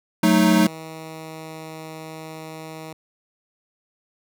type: chord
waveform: square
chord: D# diminished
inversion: first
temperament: equal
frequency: 185 / 220 / 311.1 Hz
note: F#3 / A3 / D#4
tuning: 0 / 0 / 0 cents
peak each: -19 dBFS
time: 0.23-0.67 s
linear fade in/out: 5 ms
type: tone with pitch glide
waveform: 10% pulse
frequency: 160 to 158.71 Hz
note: D#3 to D#3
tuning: +49 to +35 cents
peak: -26 dBFS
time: 0.51-2.93 s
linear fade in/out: 2 ms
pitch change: -14 cents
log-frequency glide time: 0.75-1.6 s
effects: none